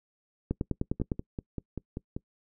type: two click trains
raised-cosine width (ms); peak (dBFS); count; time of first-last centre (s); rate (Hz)
3; -21 / -15; 7 / 7; 1-2.165 / 0.51-1.118; 5.15 / 9.87
effects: noise-tail reverb RT60 0.1 s tail -24 dB re dry